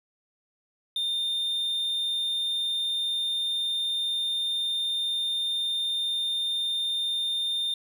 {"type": "tone", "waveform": "triangle", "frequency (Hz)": 3621, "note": "A7", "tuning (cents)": 49, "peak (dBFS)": -24, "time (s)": [0.96, 7.74], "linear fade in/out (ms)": 2, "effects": []}